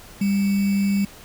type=tone with sample-and-hold; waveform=sine; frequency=198.8 Hz; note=G3; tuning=25 cents sharp; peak=-17 dBFS; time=0.21-1.05 s; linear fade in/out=5 ms; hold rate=2450 Hz; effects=pink hiss -44 dBFS RMS until 1.24 s